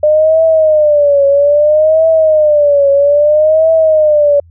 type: tone with vibrato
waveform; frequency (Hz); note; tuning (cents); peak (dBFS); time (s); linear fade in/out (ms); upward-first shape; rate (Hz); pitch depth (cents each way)
sine; 601; D5; +40; -5; 0.03-4.4; 5; triangle; 0.61; 140
effects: added 84 Hz sine -38 dBFS peak until 4.5 s